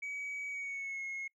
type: tone with pitch glide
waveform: sine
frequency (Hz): 2271 to 2166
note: C#7 to C#7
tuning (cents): +41 to -41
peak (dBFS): -35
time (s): 0.02-1.28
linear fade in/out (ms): 10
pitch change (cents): -82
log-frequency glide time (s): 0.48-1.03
effects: noise-tail reverb RT60 0.1 s tail -26 dB re dry + tanh soft clip ceiling -36 dBFS